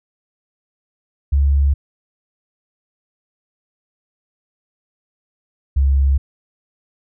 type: tone pair in turn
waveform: sine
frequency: 70.1 / 68.46 Hz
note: C#2 / C#2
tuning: +20 / -21 cents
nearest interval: unison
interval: 41 cents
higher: first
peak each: -11 dBFS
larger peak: neither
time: 1.32-1.74 / 5.76-6.18 s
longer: neither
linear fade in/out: 10 ms
effects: none